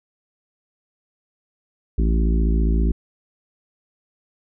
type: harmonic tone with a mistuned harmonic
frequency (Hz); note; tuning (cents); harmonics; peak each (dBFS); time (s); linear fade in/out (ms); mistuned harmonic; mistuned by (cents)
55; A1; 0; 1 / 3 / 4 / 5 / 6 / 7; -16 / -26 / -28 / -30 / -32 / -33; 1.98-2.92; 5; 1; +47
effects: none